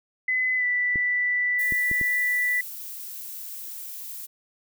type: tone with pitch glide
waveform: sine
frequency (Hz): 2020 to 1975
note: B6 to B6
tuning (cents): +39 to 0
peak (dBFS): -21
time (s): 0.28-2.61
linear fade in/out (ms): 5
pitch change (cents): -39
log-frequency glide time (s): 0.56-0.65
type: clicks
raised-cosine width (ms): 3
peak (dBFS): -21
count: 4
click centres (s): 0.958 / 1.723 / 1.914 / 2.013
type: noise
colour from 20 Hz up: violet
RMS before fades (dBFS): -37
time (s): 1.58-4.27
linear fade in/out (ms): 20
effects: none